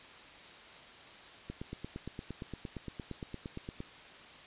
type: click train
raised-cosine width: 3 ms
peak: -27 dBFS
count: 21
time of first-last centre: 1.5-3.804 s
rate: 8.68 Hz
effects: white hiss -52 dBFS RMS until 4.46 s + resampled to 8000 Hz